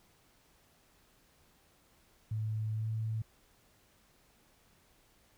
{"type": "tone with pitch glide", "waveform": "sine", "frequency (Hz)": [108.9, 110.68], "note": ["A2", "A2"], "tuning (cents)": [-17, 11], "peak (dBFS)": -32, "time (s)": [2.31, 3.22], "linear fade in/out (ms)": 5, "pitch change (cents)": 28, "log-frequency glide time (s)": [2.73, 2.89], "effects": ["pink hiss -67 dBFS RMS until 5.37 s"]}